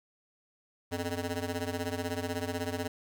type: ring-modulated tone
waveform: 15% pulse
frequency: 174.3 Hz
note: F3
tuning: 3 cents flat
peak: -23 dBFS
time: 0.91-2.88 s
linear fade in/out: 10 ms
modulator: 79.1 Hz
effects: none